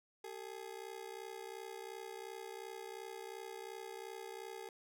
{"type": "ring-modulated tone", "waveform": "30% pulse", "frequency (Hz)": 418, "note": "G#4", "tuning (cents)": 11, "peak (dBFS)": -40, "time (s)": [0.24, 4.69], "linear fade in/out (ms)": 2, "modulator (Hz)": 31.4, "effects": []}